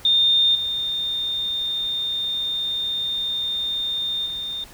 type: tone with level steps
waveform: sine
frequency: 3634 Hz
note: A#7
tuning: 45 cents flat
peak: -14 / -22 / -26 dBFS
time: 0.05-4.64 s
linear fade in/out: 2 ms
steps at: 0.55 / 4.26 s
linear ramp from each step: 2 ms
effects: pink hiss -45 dBFS RMS until 4.73 s